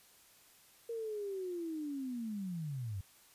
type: linear sweep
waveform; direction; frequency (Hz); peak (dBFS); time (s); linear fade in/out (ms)
sine; down; 468 to 89.8; -37; 0.89-3.01; 5
effects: white hiss -63 dBFS RMS until 3.34 s + resampled to 32000 Hz